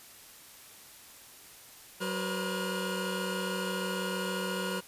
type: tone cluster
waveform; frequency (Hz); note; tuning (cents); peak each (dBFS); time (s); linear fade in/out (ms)
25% pulse; 187.4 / 481.4 / 516 / 1431; F#3 / B4 / C5 / F6; +22 / -44 / -24 / +42; -31 / -35 / -36 / -34; 2-4.81; 20
effects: white hiss -52 dBFS RMS until 4.87 s + resampled to 32000 Hz